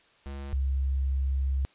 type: tone pair in turn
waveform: square / sine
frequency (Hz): 69.3 / 67.25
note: C#2 / C2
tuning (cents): 0 / +48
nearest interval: minor second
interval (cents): 52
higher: first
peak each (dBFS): -36 / -24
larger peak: second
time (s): 0.26-0.53 / 0.53-1.65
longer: second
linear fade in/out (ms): 0
effects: white hiss -61 dBFS RMS until 1.74 s + resampled to 8000 Hz